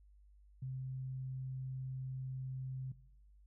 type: tone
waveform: sine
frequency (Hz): 130.81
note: C3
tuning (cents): 0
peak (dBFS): -39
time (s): 0.62-2.92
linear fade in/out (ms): 5
effects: noise-tail reverb RT60 0.9 s tail -20 dB re dry + added 50 Hz sine -60 dBFS peak until 3.46 s